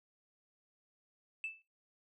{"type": "tone with exponential decay", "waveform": "sine", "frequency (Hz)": 2637, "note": "E7", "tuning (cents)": 0, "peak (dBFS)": -32, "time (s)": [1.44, 1.62], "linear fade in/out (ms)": 1, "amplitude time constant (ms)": 39, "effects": ["noise-tail reverb RT60 0.3 s tail -23 dB re dry", "tanh soft clip ceiling -33 dBFS"]}